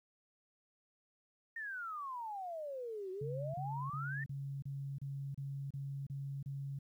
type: exponential two-way sweep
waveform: sine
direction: down then up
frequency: 1852 to 366.2 to 1852 Hz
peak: -40 dBFS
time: 1.56-4.24 s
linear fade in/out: 5 ms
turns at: 3.11 s
type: tone bursts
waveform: sine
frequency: 138.59 Hz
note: C#3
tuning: in tune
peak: -39 dBFS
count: 10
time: 3.21-6.789 s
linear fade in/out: 5 ms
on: 330 ms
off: 31 ms
effects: 12-bit